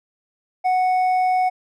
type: tone with hard clipping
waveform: sine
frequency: 739 Hz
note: F#5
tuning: 2 cents flat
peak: -17 dBFS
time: 0.64-1.5 s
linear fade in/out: 20 ms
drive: 4 dB
effects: none